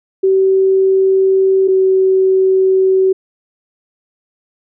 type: tone pair in turn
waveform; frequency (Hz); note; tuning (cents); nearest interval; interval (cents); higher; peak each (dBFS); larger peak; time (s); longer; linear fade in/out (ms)
sine; 382.9 / 379.2; G4 / F#4; -41 / +43; unison; 16; first; -8; neither; 0.23-1.68 / 1.68-3.13; neither; 10
effects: none